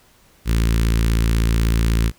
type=tone with notch filter; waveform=sawtooth; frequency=56.2 Hz; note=A1; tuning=37 cents sharp; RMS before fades=-17 dBFS; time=0.45-2.12 s; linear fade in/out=50 ms; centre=700 Hz; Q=0.55; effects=pink hiss -54 dBFS RMS until 2.18 s